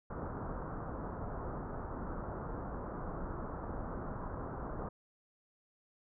pink low-pass noise, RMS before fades -41 dBFS, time 0.1-4.89 s, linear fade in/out 5 ms, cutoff 1400 Hz, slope 48 dB/octave, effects none

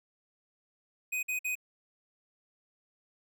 square tone bursts, 2500 Hz, D#7, 8 cents sharp, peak -31 dBFS, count 3, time 1.12-1.554 s, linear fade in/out 10 ms, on 110 ms, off 52 ms, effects none

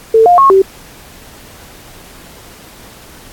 sine tone with pitch steps, 447.2 / 707 / 1089 / 385.4 Hz, A4 / F5 / C#6 / G4, +28 / +21 / -31 / -29 cents, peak -3 dBFS, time 0.14-0.62 s, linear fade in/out 5 ms, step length 120 ms, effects pink hiss -37 dBFS RMS until 3.32 s + AAC 64 kbps

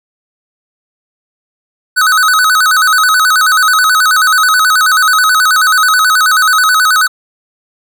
square tone with vibrato, 1378 Hz, F6, 24 cents flat, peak -7 dBFS, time 1.96-7.08 s, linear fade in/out 20 ms, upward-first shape square, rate 9.3 Hz, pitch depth 140 cents each way, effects none

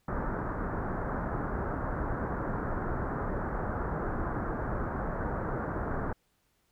pink low-pass noise, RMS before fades -33 dBFS, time 0.08-6.13 s, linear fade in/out 5 ms, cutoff 1600 Hz, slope 48 dB/octave, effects pink hiss -73 dBFS RMS until 6.71 s

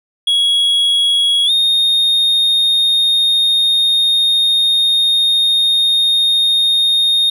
triangle tone with pitch glide, 3328 to 3693 Hz, G#7 to A#7, +3 to -17 cents, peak -9 dBFS, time 0.27-7.3 s, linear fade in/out 5 ms, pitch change +180 cents, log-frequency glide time 1.46-1.51 s, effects none

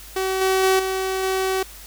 sawtooth tone with level steps, 379.7 Hz, F#4, 45 cents sharp, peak -17 / -13 / -11 / -18 / -16 dBFS, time 0.16-1.63 s, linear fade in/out 5 ms, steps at 0.41 / 0.63 / 0.79 / 1.23 s, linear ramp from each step 5 ms, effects added 50 Hz sine -43 dBFS peak until 1.86 s + white hiss -42 dBFS RMS until 1.86 s

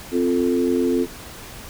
sine chord, F major, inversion second, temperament equal, 261.6 / 349.2 / 440 Hz, C4 / F4 / A4, 0 / 0 / 0 cents, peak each -20 / -21 / -23 dBFS, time 0.11-1.07 s, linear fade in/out 50 ms, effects pink hiss -38 dBFS RMS until 1.69 s

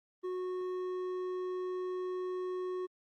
triangle tone with hard clipping, 366.7 Hz, F#4, 15 cents flat, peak -36 dBFS, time 0.23-2.87 s, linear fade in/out 20 ms, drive 10 dB, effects Opus 24 kbps

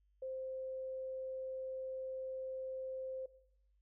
sine tone, 523 Hz, C5, 1 cent flat, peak -40 dBFS, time 0.22-3.26 s, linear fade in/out 5 ms, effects noise-tail reverb RT60 0.7 s tail -17 dB re dry + added 50 Hz sine -70 dBFS peak until 3.81 s

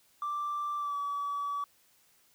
triangle tone with pitch glide, 1174.7 to 1143.9 Hz, D6 to D6, 0 to -46 cents, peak -28 dBFS, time 0.22-1.64 s, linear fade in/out 2 ms, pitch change -46 cents, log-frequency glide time 0.77-0.97 s, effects tanh soft clip ceiling -28 dBFS + white hiss -66 dBFS RMS until 2.34 s

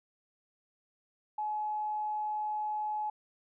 triangle tone with tanh clipping, 849 Hz, G#5, 38 cents sharp, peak -31 dBFS, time 1.38-3.1 s, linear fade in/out 5 ms, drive 3 dB, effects resampled to 8000 Hz

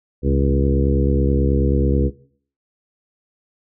harmonic tone with a mistuned harmonic, 69.3 Hz, C#2, in tune, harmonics 1 / 2 / 3 / 4 / 5 / 6 / 7, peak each -18 / -21 / -23 / -24 / -25 / -26 / -26 dBFS, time 0.22-2.11 s, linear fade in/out 50 ms, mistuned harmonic 2, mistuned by -59 cents, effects noise-tail reverb RT60 0.5 s tail -17 dB re dry

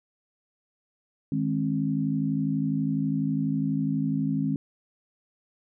sine chord, Ab major, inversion second, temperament equal with one note detuned, 155.56 / 207.7 / 267.6 Hz, Eb3 / Ab3 / C4, 0 / 0 / +39 cents, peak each -28 / -29 / -27 dBFS, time 1.32-4.56 s, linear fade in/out 2 ms, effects none

